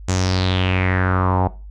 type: tone with low-pass filter sweep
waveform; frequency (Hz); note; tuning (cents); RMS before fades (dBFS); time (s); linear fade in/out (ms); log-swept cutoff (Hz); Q
sawtooth; 92.5; F#2; 0; -18; 0.08-1.48; 10; 7200 to 790; 4.7
effects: noise-tail reverb RT60 0.3 s tail -18 dB re dry + added 50 Hz sine -33 dBFS peak until 1.7 s